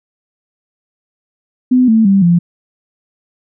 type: tone with pitch steps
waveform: sine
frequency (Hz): 252.6 / 222.5 / 195.91 / 172.53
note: B3 / A3 / G3 / F3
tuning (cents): +39 / +20 / -1 / -21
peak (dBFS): -6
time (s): 1.71-2.39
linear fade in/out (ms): 10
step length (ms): 170
effects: none